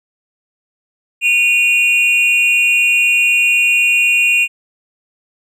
triangle tone pair together, 2460 / 2764 Hz, D#7 / F7, -20 / -19 cents, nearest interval major second, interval 201 cents, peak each -11 dBFS, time 1.21-4.48 s, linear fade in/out 50 ms, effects none

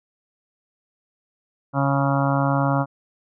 harmonic tone, 138.59 Hz, C#3, in tune, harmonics 1 / 2 / 4 / 5 / 6 / 7 / 8 / 9 / 10, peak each -21 / -24 / -27 / -28 / -29 / -29 / -30 / -31 / -31 dBFS, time 1.73-2.86 s, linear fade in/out 50 ms, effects none

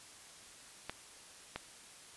clicks, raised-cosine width 0.3 ms, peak -22 dBFS, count 2, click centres 0.896 / 1.56 s, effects white hiss -55 dBFS RMS until 2.16 s + resampled to 24000 Hz

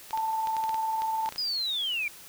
clicks, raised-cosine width 0.2 ms, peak -21 dBFS, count 12, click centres 0.108 / 0.175 / 0.472 / 0.567 / 0.639 / 0.693 / 0.744 / 1.02 / 1.26 / 1.29 / 1.324 / 1.36 s
sine tone with tremolo, 886 Hz, A5, 12 cents sharp, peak -25 dBFS, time 0.13-1.29 s, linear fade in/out 2 ms, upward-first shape square, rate 20 Hz, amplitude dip 25%
sine linear sweep, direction down, 5040 to 2298 Hz, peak -27 dBFS, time 1.38-2.08 s, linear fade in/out 2 ms
effects white hiss -48 dBFS RMS until 2.28 s

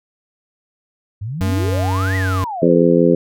sine exponential two-way sweep, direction up then down, 94.9 to 2000 to 367.6 Hz, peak -22 dBFS, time 1.21-2.85 s, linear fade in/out 10 ms, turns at 2.16 s
square tone with vibrato, 94.3 Hz, F#2, 33 cents sharp, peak -17 dBFS, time 1.41-2.44 s, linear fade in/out 0 ms, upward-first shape triangle, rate 1.8 Hz, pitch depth 13 cents each way
harmonic tone, 85.5 Hz, F2, 36 cents flat, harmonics 2 / 3 / 4 / 5 / 6, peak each -16 / -16 / -16 / -16 / -16 dBFS, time 2.62-3.15 s, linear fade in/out 5 ms
effects none

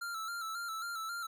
square tone with vibrato, 1353 Hz, E6, 45 cents sharp, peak -38 dBFS, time 0.01-1.27 s, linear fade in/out 10 ms, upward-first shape square, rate 3.7 Hz, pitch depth 49 cents each way, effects none

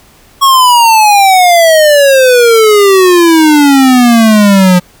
square exponential sweep, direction down, 1108.7 to 176.9 Hz, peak -3 dBFS, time 0.41-4.8 s, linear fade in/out 20 ms, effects pink hiss -42 dBFS RMS until 5 s

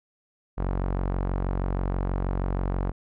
sawtooth tone with low-pass filter, 46.25 Hz, F#1, in tune, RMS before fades -27 dBFS, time 0.57-2.92 s, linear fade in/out 20 ms, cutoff 1100 Hz, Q 1.1, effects none

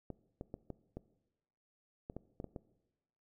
clicks, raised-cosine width 2 ms, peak -29 dBFS, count 10, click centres 0.103 / 0.411 / 0.541 / 0.703 / 0.97 / 2.099 / 2.166 / 2.401 / 2.443 / 2.562 s, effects noise-tail reverb RT60 1.0 s tail -19 dB re dry

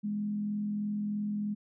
sine tone with frequency modulation, 207.7 Hz, G#3, in tune, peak -30 dBFS, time 0.03-1.55 s, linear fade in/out 20 ms, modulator 43.1 Hz, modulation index 0.26, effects none

